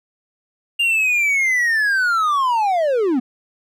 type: linear sweep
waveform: triangle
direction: down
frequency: 2816 to 233.7 Hz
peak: -13 dBFS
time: 0.79-3.2 s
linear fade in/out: 10 ms
effects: none